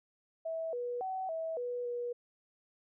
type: tone with pitch steps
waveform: sine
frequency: 651 / 486.3 / 756 / 649 / 488.7 / 482.6 Hz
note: E5 / B4 / F#5 / E5 / B4 / B4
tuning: -22 / -27 / +37 / -27 / -18 / -40 cents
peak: -34 dBFS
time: 0.45-2.13 s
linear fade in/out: 10 ms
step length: 280 ms
effects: none